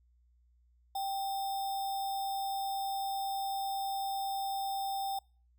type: tone with sample-and-hold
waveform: sine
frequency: 784 Hz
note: G5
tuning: in tune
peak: -32 dBFS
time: 0.95-5.19 s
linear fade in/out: 5 ms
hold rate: 4410 Hz
effects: noise-tail reverb RT60 0.4 s tail -26 dB re dry + added 60 Hz sine -64 dBFS peak until 5.58 s